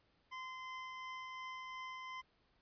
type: tone with tremolo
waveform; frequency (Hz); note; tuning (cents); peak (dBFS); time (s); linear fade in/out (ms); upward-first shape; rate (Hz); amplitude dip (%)
25% pulse; 1033; C6; -22; -40; 0.31-2.22; 20; triangle; 2.8; 25
effects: pink hiss -75 dBFS RMS until 2.61 s + resampled to 11025 Hz